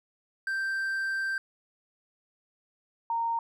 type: tone pair in turn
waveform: triangle / sine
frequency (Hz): 1568 / 923.8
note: G6 / A#5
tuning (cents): 0 / -16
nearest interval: major sixth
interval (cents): 916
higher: first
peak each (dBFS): -26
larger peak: neither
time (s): 0.47-1.38 / 3.1-3.39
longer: first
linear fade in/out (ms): 2
effects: none